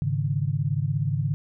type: chord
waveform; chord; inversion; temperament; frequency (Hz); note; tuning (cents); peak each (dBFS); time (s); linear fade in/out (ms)
sine; Ab suspended fourth; none; equal; 103.83 / 138.59 / 155.56; Ab2 / Db3 / Eb3; 0 / 0 / 0; -28 / -25 / -28; 0.02-1.34; 0
effects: none